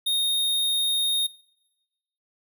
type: tone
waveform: square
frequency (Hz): 3704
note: A#7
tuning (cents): -12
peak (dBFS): -22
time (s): 0.06-1.27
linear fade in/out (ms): 10
effects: noise-tail reverb RT60 1.0 s tail -23 dB re dry